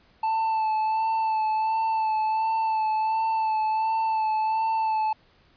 triangle tone with vibrato, 880 Hz, A5, in tune, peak -20 dBFS, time 0.23-5.13 s, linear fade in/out 5 ms, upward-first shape sine, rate 1.4 Hz, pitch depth 23 cents each way, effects pink hiss -60 dBFS RMS until 5.56 s + resampled to 11025 Hz

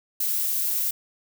violet noise, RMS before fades -25 dBFS, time 0.2-0.91 s, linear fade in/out 5 ms, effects none

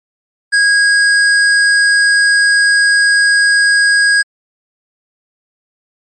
square tone, 1642 Hz, G#6, 20 cents flat, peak -8 dBFS, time 0.52-4.23 s, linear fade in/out 20 ms, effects MP3 48 kbps

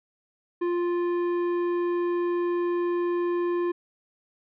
sine tone with tanh clipping, 349.2 Hz, F4, in tune, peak -25 dBFS, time 0.61-3.72 s, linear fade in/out 10 ms, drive 11 dB, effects none

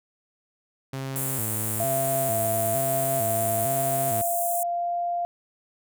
sawtooth tone with vibrato, 121 Hz, B2, 35 cents flat, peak -26 dBFS, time 0.93-4.22 s, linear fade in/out 5 ms, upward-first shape square, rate 1.1 Hz, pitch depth 180 cents each way
pink high-pass noise, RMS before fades -30 dBFS, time 1.16-4.63 s, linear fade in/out 0 ms, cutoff 7700 Hz, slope 48 dB/octave
sine tone with pitch glide, 676 to 696.6 Hz, E5 to F5, +43 to -5 cents, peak -24 dBFS, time 1.8-5.25 s, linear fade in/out 0 ms, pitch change +52 cents, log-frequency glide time 3.08-4.95 s
effects none

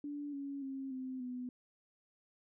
sine tone with pitch steps, 290 / 279.3 / 269 / 259.1 / 249.6 Hz, D4 / C#4 / C4 / C4 / B3, -22 / +13 / +48 / -17 / +19 cents, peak -39 dBFS, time 0.04-1.49 s, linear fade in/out 2 ms, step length 290 ms, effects none

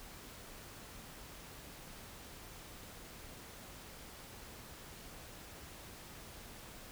silence, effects pink hiss -52 dBFS RMS until 6.91 s

